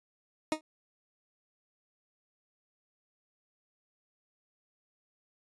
20% pulse tone with exponential decay, 311.1 Hz, D#4, in tune, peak -19 dBFS, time 0.52-0.61 s, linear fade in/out 1 ms, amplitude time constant 19 ms, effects resampled to 24000 Hz

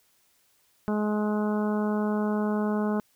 harmonic tone, 210.7 Hz, G#3, 25 cents sharp, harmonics 1 / 2 / 3 / 4 / 5 / 6 / 7, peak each -25 / -31 / -35 / -37 / -39 / -41 / -42 dBFS, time 0.88-3 s, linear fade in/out 0 ms, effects white hiss -66 dBFS RMS until 3.15 s

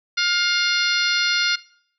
harmonic tone with a mistuned harmonic, 708 Hz, F5, 23 cents sharp, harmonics 2 / 3 / 4 / 5 / 6 / 7 / 8, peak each -23 / -25 / -27 / -27 / -25 / -27 / -32 dBFS, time 0.17-1.56 s, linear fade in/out 10 ms, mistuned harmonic 4, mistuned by -15 cents, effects noise-tail reverb RT60 0.6 s tail -21 dB re dry

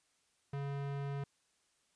square tone with low-pass filter, 140.3 Hz, C#3, 21 cents sharp, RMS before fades -39 dBFS, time 0.53-1.24 s, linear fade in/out 5 ms, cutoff 2500 Hz, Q 0.58, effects white hiss -75 dBFS RMS until 1.95 s + resampled to 22050 Hz

